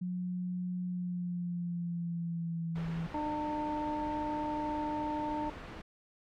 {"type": "tone with pitch glide", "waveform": "sine", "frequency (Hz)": [180.3, 165.34], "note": ["F#3", "E3"], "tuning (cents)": [-45, 6], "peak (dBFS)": -33, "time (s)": [0.01, 3.07], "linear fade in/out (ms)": 10, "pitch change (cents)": -149, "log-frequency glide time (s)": [0.84, 2.75]}
{"type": "low-pass noise", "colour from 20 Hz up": "pink", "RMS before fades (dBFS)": -46, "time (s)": [2.75, 5.82], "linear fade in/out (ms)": 10, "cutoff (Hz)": 2400, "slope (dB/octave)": 12}
{"type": "harmonic tone", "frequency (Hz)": 300, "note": "D4", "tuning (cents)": 37, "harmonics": [1, 2, 3], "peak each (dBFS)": [-36, -42, -35], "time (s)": [3.14, 5.5], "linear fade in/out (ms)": 5}
{"effects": []}